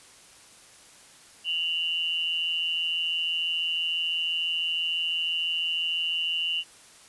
sine tone pair together, 2794 / 2960 Hz, F7 / F#7, 0 / 0 cents, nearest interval minor second, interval 100 cents, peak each -28 dBFS, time 1.44-6.64 s, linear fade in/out 50 ms, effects white hiss -52 dBFS RMS until 7.08 s + resampled to 24000 Hz

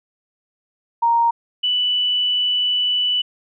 sine tone pair in turn, 932.3 / 2972 Hz, A#5 / F#7, 0 / +7 cents, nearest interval octave + minor sixth, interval 2007 cents, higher second, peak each -13 / -16 dBFS, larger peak first, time 1.02-1.31 / 1.63-3.22 s, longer second, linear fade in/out 10 ms, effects none

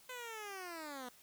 10% pulse linear sweep, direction down, 512 to 240.4 Hz, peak -36 dBFS, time 0.09-1.09 s, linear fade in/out 5 ms, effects white hiss -63 dBFS RMS until 1.22 s

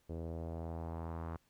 sawtooth tone with low-pass filter sweep, 82.41 Hz, E2, in tune, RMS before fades -42 dBFS, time 0.09-1.37 s, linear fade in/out 10 ms, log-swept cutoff 480 to 1200 Hz, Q 2.1, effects pink hiss -74 dBFS RMS until 1.49 s

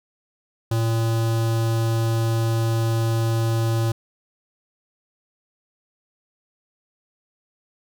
square tone with notch filter, 113.8 Hz, A#2, 41 cents flat, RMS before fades -21 dBFS, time 0.71-3.92 s, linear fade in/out 5 ms, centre 2100 Hz, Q 1.8, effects none

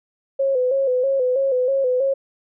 sine tone with vibrato, 523.3 Hz, C5, in tune, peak -16 dBFS, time 0.39-2.14 s, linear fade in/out 10 ms, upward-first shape square, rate 3.1 Hz, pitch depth 67 cents each way, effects none

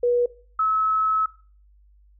sine tone pair in turn, 484.6 / 1293.7 Hz, B4 / E6, -33 / -33 cents, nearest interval octave + perfect fourth, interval 1700 cents, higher second, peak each -17 / -18 dBFS, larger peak first, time 0.03-0.26 / 0.59-1.26 s, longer second, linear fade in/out 5 ms, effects noise-tail reverb RT60 0.4 s tail -18 dB re dry + added 50 Hz sine -52 dBFS peak until 2.19 s

